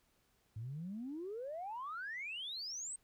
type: exponential sweep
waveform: sine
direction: up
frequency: 103.83 to 8530 Hz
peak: -40 dBFS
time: 0.56-2.96 s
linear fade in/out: 5 ms
effects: tanh soft clip ceiling -36 dBFS + pink hiss -75 dBFS RMS until 3.03 s